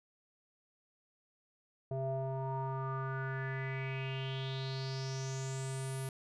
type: tone with low-pass filter sweep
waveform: square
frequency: 133.2 Hz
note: C3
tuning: 31 cents sharp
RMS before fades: -38 dBFS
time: 1.91-6.09 s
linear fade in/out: 2 ms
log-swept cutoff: 590 to 11000 Hz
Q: 6
effects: none